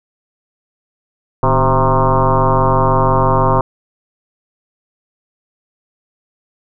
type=tone with frequency modulation; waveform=sine; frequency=521 Hz; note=C5; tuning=7 cents flat; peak=-9 dBFS; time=1.43-3.61 s; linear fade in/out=2 ms; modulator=136 Hz; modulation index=4.6; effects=none